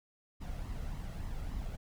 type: noise with flanger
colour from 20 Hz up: brown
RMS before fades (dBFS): -39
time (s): 0.4-1.77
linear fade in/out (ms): 20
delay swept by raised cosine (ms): 0.97 to 1.54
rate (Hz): 3.5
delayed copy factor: +0.5
effects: none